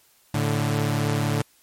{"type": "tone pair together", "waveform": "sawtooth", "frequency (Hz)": [110.3, 145.97], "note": ["A2", "D3"], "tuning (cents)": [5, -10], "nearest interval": "perfect fourth", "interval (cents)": 485, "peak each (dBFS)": -20, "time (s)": [0.34, 1.42], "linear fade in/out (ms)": 5, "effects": ["white hiss -59 dBFS RMS until 1.62 s", "MP3 64 kbps"]}